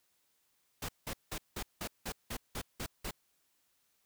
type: noise bursts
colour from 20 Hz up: pink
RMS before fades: -39 dBFS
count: 10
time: 0.82-3.11 s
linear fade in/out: 5 ms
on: 67 ms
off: 180 ms
effects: white hiss -75 dBFS RMS until 4.05 s